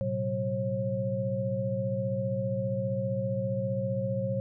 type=tone cluster; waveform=sine; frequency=113.3 / 128.4 / 189.6 / 540 Hz; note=A#2 / C3 / F#3 / C#5; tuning=-49 / -32 / +43 / -45 cents; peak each=-33 / -35 / -34 / -31 dBFS; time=0.01-4.4 s; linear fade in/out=0 ms; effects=none